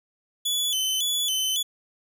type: tone with vibrato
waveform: sawtooth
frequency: 3231 Hz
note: G#7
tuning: 48 cents flat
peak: -20 dBFS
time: 0.45-1.63 s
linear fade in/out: 10 ms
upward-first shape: square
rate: 1.8 Hz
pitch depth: 100 cents each way
effects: none